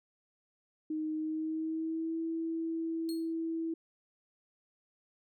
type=tone with pitch glide; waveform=sine; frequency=311.1 to 327.3 Hz; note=D#4 to E4; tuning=0 to -12 cents; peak=-32 dBFS; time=0.9-3.74 s; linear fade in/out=5 ms; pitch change=+88 cents; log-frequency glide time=1.15-2.19 s
type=tone with exponential decay; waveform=sawtooth; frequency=4286 Hz; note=C8; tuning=41 cents sharp; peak=-38 dBFS; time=3.09-3.33 s; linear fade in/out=0 ms; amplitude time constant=51 ms
effects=none